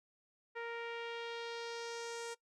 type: tone with low-pass filter sweep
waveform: sawtooth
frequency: 466.2 Hz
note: A#4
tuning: in tune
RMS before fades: -43 dBFS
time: 0.55-2.35 s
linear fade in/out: 20 ms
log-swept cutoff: 2000 to 8200 Hz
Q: 1.9
effects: noise-tail reverb RT60 0.1 s tail -20 dB re dry